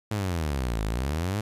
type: exponential two-way sweep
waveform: sawtooth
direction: down then up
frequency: 110 to 51.1 to 110 Hz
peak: -22 dBFS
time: 0.11-1.41 s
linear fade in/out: 5 ms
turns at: 0.84 s
effects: resampled to 32000 Hz + 10-bit